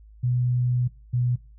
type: tone pair in turn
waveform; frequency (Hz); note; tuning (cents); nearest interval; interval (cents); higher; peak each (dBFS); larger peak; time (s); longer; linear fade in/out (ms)
sine; 123.7 / 123.05; B2 / B2; +3 / -6; unison; 9; first; -20; neither; 0.23-0.88 / 1.13-1.36; first; 10
effects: noise-tail reverb RT60 0.3 s tail -19 dB re dry + added 53 Hz sine -46 dBFS peak until 1.58 s